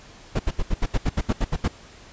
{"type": "noise bursts", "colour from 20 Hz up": "brown", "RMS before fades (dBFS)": -20, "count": 12, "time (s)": [0.35, 1.681], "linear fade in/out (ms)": 10, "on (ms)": 44, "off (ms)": 73, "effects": ["pink hiss -47 dBFS RMS until 2.12 s", "resampled to 16000 Hz"]}